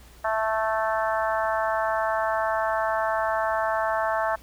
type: harmonic tone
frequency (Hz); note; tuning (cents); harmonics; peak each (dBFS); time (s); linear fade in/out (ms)
220; A3; 0; 3 / 4 / 5 / 6 / 7 / 8; -26 / -28 / -30 / -32 / -33 / -34; 0.24-4.36; 10
effects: added 60 Hz sine -49 dBFS peak until 4.42 s + pink hiss -53 dBFS RMS until 4.42 s